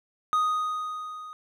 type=tone with level ramp; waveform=triangle; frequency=1244.5 Hz; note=D#6; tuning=in tune; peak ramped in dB=-18 to -37 dBFS; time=0.33-1.33 s; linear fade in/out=0 ms; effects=none